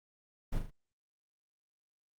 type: noise with echo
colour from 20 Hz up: brown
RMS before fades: -32 dBFS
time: 0.52-0.59 s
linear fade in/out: 10 ms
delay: 39 ms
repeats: 3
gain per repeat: -6 dB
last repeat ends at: 0.707 s
effects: Opus 32 kbps